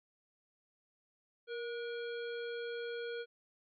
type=harmonic tone with a mistuned harmonic; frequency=470 Hz; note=A#4; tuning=14 cents sharp; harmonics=1 / 3 / 5 / 7 / 9; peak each=-39 / -46 / -54 / -52 / -57 dBFS; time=1.47-3.26 s; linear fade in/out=50 ms; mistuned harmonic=3; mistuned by=+51 cents; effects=none